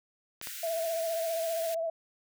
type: clicks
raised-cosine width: 0.2 ms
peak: -21 dBFS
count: 2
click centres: 0.414 / 0.472 s
type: high-pass noise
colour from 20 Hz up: white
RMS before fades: -41 dBFS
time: 0.42-1.75 s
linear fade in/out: 10 ms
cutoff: 1400 Hz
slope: 96 dB/octave
type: tone with vibrato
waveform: sine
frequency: 659.3 Hz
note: E5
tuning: in tune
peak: -29 dBFS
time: 0.63-1.9 s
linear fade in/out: 5 ms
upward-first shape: sine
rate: 15 Hz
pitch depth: 36 cents each way
effects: none